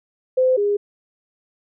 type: tone pair in turn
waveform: sine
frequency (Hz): 514 / 409.3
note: C5 / G#4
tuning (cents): -31 / -25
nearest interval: major third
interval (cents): 394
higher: first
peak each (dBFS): -13 / -16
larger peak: first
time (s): 0.37-0.57 / 0.57-0.77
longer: neither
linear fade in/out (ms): 10
effects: none